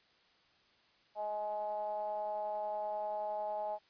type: ring-modulated tone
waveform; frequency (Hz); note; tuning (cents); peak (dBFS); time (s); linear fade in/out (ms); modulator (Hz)
triangle; 105.9; G#2; +34; -30; 1.15-3.79; 50; 736
effects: white hiss -68 dBFS RMS until 3.89 s + resampled to 11025 Hz